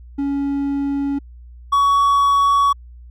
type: tone pair in turn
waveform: triangle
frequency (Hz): 280 / 1124.5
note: C#4 / C#6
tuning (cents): +18 / +24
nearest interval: 2 octaves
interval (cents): 2406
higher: second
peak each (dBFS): -16 / -10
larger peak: second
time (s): 0.18-1.19 / 1.72-2.73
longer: neither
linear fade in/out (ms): 10
effects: added 60 Hz sine -37 dBFS peak until 3.1 s